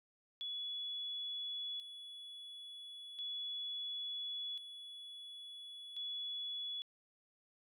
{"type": "tone with tremolo", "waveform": "triangle", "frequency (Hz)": 3400, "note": "G#7", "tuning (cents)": 40, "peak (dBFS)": -36, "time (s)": [0.41, 6.82], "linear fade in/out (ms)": 0, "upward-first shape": "square", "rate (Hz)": 0.36, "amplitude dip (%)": 70, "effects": ["tanh soft clip ceiling -38 dBFS"]}